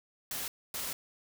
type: noise bursts at uneven times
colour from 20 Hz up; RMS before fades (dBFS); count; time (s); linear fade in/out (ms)
white; -37; 2; 0.31-0.48 / 0.74-0.93; 2
effects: none